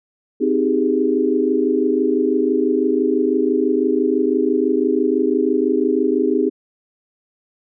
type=chord; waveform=sine; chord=Ab major seventh; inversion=first; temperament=just; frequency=259.6 / 311.5 / 389.3 / 415.3 Hz; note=C4 / Eb4 / G4 / Ab4; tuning=-13 / +2 / -12 / 0 cents; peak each=-20 dBFS; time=0.4-6.5 s; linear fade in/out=20 ms; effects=none